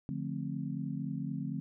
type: chord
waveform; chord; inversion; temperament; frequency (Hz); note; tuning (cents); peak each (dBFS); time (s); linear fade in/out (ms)
sine; D minor seventh; none; just; 146.83 / 176.2 / 220.2 / 264.3; D3 / F3 / A3 / C4; 0 / +16 / +2 / +18; -38 / -40 / -40 / -40; 0.09-1.6; 0
effects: none